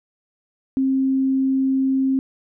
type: tone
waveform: sine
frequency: 266.2 Hz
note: C4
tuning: 30 cents sharp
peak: -16 dBFS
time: 0.77-2.19 s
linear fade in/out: 0 ms
effects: none